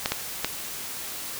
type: clicks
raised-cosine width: 0.2 ms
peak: -6 dBFS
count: 3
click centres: 0.059 / 0.12 / 0.446 s
effects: white hiss -35 dBFS RMS until 1.39 s